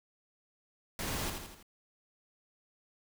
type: noise with echo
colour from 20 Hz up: pink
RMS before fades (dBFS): -37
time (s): 0.99-1.3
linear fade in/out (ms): 2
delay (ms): 82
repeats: 4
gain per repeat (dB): -5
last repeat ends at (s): 1.628
effects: none